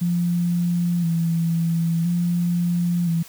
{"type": "tone with vibrato", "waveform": "sine", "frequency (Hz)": 170, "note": "F3", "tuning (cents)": -46, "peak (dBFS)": -18, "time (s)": [0.01, 3.23], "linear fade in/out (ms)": 10, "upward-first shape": "square", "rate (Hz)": 0.49, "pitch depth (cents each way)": 38, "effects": ["white hiss -44 dBFS RMS until 3.28 s"]}